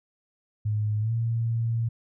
sine tone with pitch glide, 106.2 to 115.14 Hz, G#2 to A#2, +39 to -21 cents, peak -23 dBFS, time 0.65-1.89 s, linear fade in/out 10 ms, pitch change +140 cents, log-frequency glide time 1-1.12 s, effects none

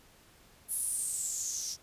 blue noise with band-pass filter sweep, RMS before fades -35 dBFS, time 0.68-1.77 s, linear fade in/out 50 ms, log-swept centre 11000 to 5400 Hz, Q 7.9, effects pink hiss -60 dBFS RMS until 1.82 s + resampled to 32000 Hz

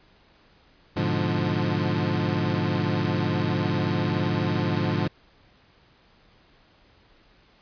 25% pulse chord, G# diminished seventh, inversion none, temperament equal, 103.83 / 123.47 / 146.83 / 174.61 Hz, G#2 / B2 / D3 / F3, 0 / 0 / 0 / 0 cents, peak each -24 / -28 / -24 / -24 dBFS, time 0.96-5.08 s, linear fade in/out 10 ms, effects pink hiss -58 dBFS RMS until 7.61 s + resampled to 11025 Hz

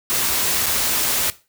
white noise with dropouts, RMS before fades -20 dBFS, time 0.1-1.3 s, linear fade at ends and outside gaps 0 ms, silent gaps 0.66-0.665 s, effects noise-tail reverb RT60 0.3 s tail -17 dB re dry

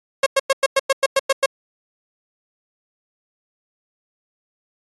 sawtooth tone bursts, 542 Hz, C#5, 39 cents flat, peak -9 dBFS, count 10, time 0.23-1.46 s, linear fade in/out 5 ms, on 33 ms, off 100 ms, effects AAC 32 kbps

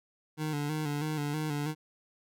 25% pulse tone with vibrato, 150.1 Hz, D3, 38 cents sharp, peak -27 dBFS, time 0.37-1.75 s, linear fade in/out 50 ms, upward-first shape square, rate 3.1 Hz, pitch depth 50 cents each way, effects none

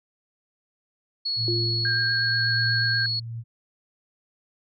sine tone, 4359 Hz, C#8, 30 cents flat, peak -24 dBFS, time 1.25-3.2 s, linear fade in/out 10 ms
sine tone with tremolo, 115.5 Hz, A#2, 16 cents flat, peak -25 dBFS, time 1.36-3.44 s, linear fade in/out 50 ms, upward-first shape triangle, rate 0.94 Hz, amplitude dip 60%
sine tone with exponential decay, 348.1 Hz, F4, 6 cents flat, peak -24 dBFS, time 1.48-2.36 s, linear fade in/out 1 ms, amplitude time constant 190 ms
sine tone with vibrato, 1599 Hz, G6, 34 cents sharp, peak -23 dBFS, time 1.85-3.06 s, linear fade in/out 2 ms, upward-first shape triangle, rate 8.3 Hz, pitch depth 19 cents each way
effects none

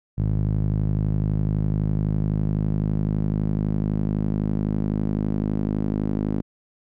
sawtooth tone with band-pass filter sweep, 51.91 Hz, G#1, in tune, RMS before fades -23 dBFS, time 0.17-6.42 s, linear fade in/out 20 ms, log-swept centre 130 to 240 Hz, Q 1.9, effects none

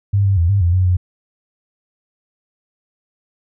sine tone with pitch steps, 100.1 / 98.1 / 84.4 / 99.9 / 86.4 / 92.4 / 90 Hz, G2 / G2 / E2 / G2 / F2 / F#2 / F#2, +37 / +2 / +41 / +33 / -18 / -2 / -47 cents, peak -11 dBFS, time 0.13-0.97 s, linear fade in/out 10 ms, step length 120 ms, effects none

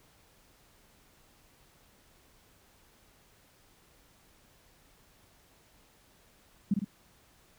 sine tone with echo, 200 Hz, G3, 35 cents sharp, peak -22 dBFS, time 6.71-6.74 s, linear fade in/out 5 ms, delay 53 ms, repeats 2, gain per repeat -4 dB, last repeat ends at 6.846 s, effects pink hiss -63 dBFS RMS until 7.58 s

